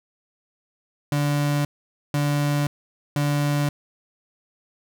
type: tone bursts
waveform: 35% pulse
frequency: 145.4 Hz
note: D3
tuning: 17 cents flat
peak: -18 dBFS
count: 3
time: 1.12-3.69 s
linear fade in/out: 2 ms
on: 530 ms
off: 490 ms
effects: none